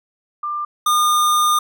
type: tone pair in turn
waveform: sine / square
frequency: 1192 / 1213.5 Hz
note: D6 / D#6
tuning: +25 / -44 cents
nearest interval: unison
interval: 31 cents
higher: second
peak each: -21 / -14 dBFS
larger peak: second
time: 0.43-0.65 / 0.86-1.59 s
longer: second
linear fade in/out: 5 ms
effects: none